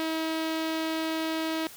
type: tone with low-pass filter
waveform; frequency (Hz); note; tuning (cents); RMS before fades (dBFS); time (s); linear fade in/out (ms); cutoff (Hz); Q
sawtooth; 320.5; E4; -49; -30; 0-1.67; 0; 4100; 1.6
effects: white hiss -47 dBFS RMS until 1.76 s